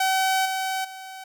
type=tone with level steps; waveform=sawtooth; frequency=761 Hz; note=F#5; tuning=48 cents sharp; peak=-16 / -21 / -33 dBFS; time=0-1.24 s; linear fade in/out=5 ms; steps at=0.45 / 0.84 s; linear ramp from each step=10 ms; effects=none